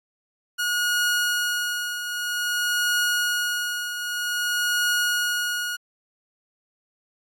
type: tone with tremolo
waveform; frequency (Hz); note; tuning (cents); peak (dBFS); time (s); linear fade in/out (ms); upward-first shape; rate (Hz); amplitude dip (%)
sawtooth; 1445; F#6; -41; -16; 0.58-5.77; 20; triangle; 0.52; 65
effects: AAC 64 kbps